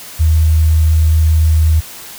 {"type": "tone", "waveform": "sine", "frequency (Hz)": 79.1, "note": "D#2", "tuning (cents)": 29, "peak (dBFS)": -7, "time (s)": [0.19, 1.81], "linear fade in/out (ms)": 20, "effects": ["white hiss -32 dBFS RMS until 2.18 s"]}